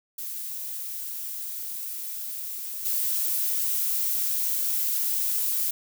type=noise with level steps; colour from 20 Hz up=violet; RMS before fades=-34 / -26 dBFS; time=0.18-5.71 s; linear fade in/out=5 ms; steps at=2.85 s; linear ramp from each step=5 ms; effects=none